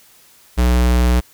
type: tone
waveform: square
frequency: 61.1 Hz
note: B1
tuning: 18 cents flat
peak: -12 dBFS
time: 0.57-1.21 s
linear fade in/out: 20 ms
effects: white hiss -49 dBFS RMS until 1.33 s